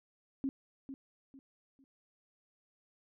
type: tone with echo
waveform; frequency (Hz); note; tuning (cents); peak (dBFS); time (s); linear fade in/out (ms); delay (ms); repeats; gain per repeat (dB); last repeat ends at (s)
sine; 270.3; C#4; -44; -31; 0.44-0.49; 0; 450; 3; -10; 1.84
effects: none